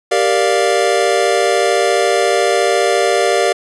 square chord, G minor seventh, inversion none, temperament equal, 392 / 466.2 / 587.3 / 698.5 Hz, G4 / Bb4 / D5 / F5, 0 / 0 / 0 / 0 cents, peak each -18 dBFS, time 0.11-3.53 s, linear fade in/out 10 ms, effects resampled to 24000 Hz

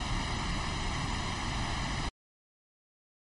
pink noise with comb filter, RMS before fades -32 dBFS, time 0-2.09 s, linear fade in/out 5 ms, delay 1 ms, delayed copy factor +0.75, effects low-pass 5000 Hz 12 dB/octave + MP3 48 kbps

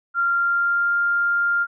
sine tone with pitch glide, 1386 to 1398.9 Hz, F6 to F6, -14 to +2 cents, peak -17 dBFS, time 0.14-1.67 s, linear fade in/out 50 ms, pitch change +16 cents, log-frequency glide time 0.26-0.95 s, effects none

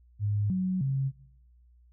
sine tone with pitch steps, 103.3 / 185.8 / 135.3 Hz, G#2 / F#3 / C#3, -9 / +7 / -42 cents, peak -25 dBFS, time 0.19-1.12 s, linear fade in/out 50 ms, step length 310 ms, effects noise-tail reverb RT60 1.0 s tail -23 dB re dry + added 60 Hz sine -56 dBFS peak until 1.92 s

